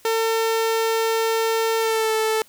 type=tone with pitch glide; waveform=sawtooth; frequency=450 to 439 Hz; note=A4 to A4; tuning=+39 to -4 cents; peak=-15 dBFS; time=0.05-2.42 s; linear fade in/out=2 ms; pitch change=-43 cents; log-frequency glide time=1.79-2.13 s; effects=white hiss -53 dBFS RMS until 2.48 s